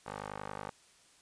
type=tone with band-pass filter; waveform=15% pulse; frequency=50.8 Hz; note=G#1; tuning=38 cents flat; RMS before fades=-43 dBFS; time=0.06-0.7 s; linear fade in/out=5 ms; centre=990 Hz; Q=1.3; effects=white hiss -63 dBFS RMS until 1.21 s + resampled to 22050 Hz